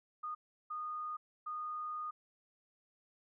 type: tone bursts at uneven times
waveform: sine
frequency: 1230 Hz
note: D#6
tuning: 20 cents flat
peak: -38 dBFS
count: 3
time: 0.23-0.35 / 0.7-1.17 / 1.46-2.11 s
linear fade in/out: 10 ms
effects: none